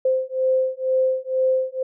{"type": "beating tone pair", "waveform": "sine", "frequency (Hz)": [519, 521.1], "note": ["C5", "C5"], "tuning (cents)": [-14, -7], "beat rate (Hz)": 2.1, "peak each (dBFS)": -21, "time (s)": [0.05, 1.83], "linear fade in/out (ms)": 5, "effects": []}